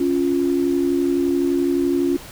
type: tone pair together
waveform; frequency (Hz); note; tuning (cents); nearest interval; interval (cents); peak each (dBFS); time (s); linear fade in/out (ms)
sine; 277.4 / 349.2; C#4 / F4; +1 / 0; major third; 399; -19; 0-2.17; 5
effects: pink hiss -39 dBFS RMS until 2.31 s